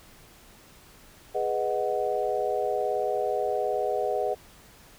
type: chord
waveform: sine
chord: G# minor seventh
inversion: none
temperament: equal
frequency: 415.3 / 493.9 / 622.3 / 740 Hz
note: G#4 / B4 / D#5 / F#5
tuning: 0 / 0 / 0 / 0 cents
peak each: -30 dBFS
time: 1.34-4.35 s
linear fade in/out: 20 ms
effects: pink hiss -53 dBFS RMS until 4.98 s